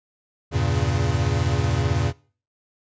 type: chord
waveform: square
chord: E diminished seventh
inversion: none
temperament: equal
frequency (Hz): 82.41 / 98 / 116.54 / 138.59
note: E2 / G2 / Bb2 / Db3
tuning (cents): 0 / 0 / 0 / 0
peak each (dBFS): -26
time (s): 0.51-2.13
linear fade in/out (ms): 50
type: noise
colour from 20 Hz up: white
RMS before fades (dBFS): -42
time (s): 0.72-1.82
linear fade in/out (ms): 0
effects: noise-tail reverb RT60 0.4 s tail -22 dB re dry + resampled to 16000 Hz